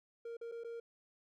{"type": "tone with dropouts", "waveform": "triangle", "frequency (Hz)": 465.3, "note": "A#4", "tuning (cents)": -3, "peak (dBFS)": -40, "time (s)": [0.25, 0.8], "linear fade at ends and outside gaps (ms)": 5, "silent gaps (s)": [[0.369, 0.412], [0.516, 0.52], [0.637, 0.645]], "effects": []}